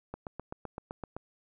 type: click train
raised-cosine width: 1 ms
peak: -24 dBFS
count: 9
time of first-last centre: 0.14-1.166 s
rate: 7.8 Hz
effects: none